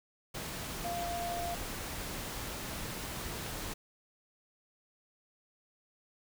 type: tone in noise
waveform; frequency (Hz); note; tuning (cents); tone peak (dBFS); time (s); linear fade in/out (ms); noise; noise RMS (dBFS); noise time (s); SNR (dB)
sine; 694; F5; -11; -35; 0.84-1.55; 10; pink; -40; 0.34-3.74; +2
effects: none